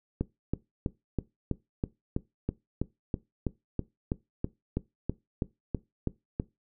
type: click train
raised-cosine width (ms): 3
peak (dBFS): -15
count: 20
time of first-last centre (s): 0.21-6.399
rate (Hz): 3.07
effects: noise-tail reverb RT60 0.2 s tail -19 dB re dry